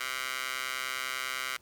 15% pulse tone with high-pass filter, 130 Hz, C3, 11 cents flat, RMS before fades -35 dBFS, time 0-1.57 s, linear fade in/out 5 ms, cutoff 1700 Hz, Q 1.7, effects pink hiss -63 dBFS RMS until 1.61 s

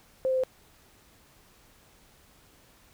sine tone with pitch steps, 523.3 / 519.7 / 516.1 Hz, C5 / C5 / C5, 0 / -12 / -24 cents, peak -23 dBFS, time 0.25-0.436 s, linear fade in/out 0 ms, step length 62 ms, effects pink hiss -59 dBFS RMS until 2.93 s

